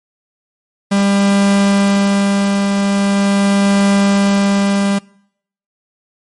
45% pulse tone with tremolo, 199.1 Hz, G3, 27 cents sharp, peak -9 dBFS, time 0.91-4.99 s, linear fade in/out 10 ms, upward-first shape triangle, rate 0.42 Hz, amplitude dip 35%, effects noise-tail reverb RT60 0.7 s tail -24 dB re dry + MP3 48 kbps

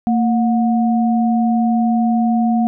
sine tone pair together, 228.2 / 725 Hz, A#3 / F#5, -37 / -35 cents, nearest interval octave + minor sixth, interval 2002 cents, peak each -13 / -20 dBFS, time 0.07-2.67 s, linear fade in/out 0 ms, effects none

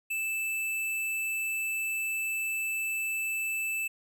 square tone, 2637 Hz, E7, in tune, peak -30 dBFS, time 0.1-3.88 s, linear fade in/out 10 ms, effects none

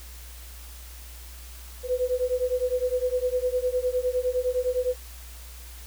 sine beating tone pair, 496.7 / 506.5 Hz, B4 / B4, +10 / +44 cents, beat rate 9.8 Hz, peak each -26 dBFS, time 1.83-4.96 s, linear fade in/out 50 ms, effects added 60 Hz sine -41 dBFS peak until 5.86 s + white hiss -47 dBFS RMS until 5.86 s

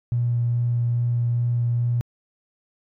triangle tone with vibrato, 119.6 Hz, A#2, 45 cents sharp, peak -15 dBFS, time 0.12-2.01 s, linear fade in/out 0 ms, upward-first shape sine, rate 2.4 Hz, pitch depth 8 cents each way, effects tanh soft clip ceiling -17 dBFS

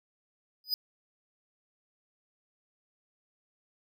square tone with exponential growth, 4978 Hz, D#8, in tune, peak -23 dBFS, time 0.64-0.74 s, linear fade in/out 1 ms, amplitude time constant 21 ms, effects none

